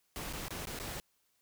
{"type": "noise with dropouts", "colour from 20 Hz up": "pink", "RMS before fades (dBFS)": -41, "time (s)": [0.16, 1], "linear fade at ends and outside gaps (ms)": 0, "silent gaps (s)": [[0.327, 0.334], [0.483, 0.506], [0.654, 0.671], [0.789, 0.799]], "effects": ["white hiss -75 dBFS RMS until 1.41 s"]}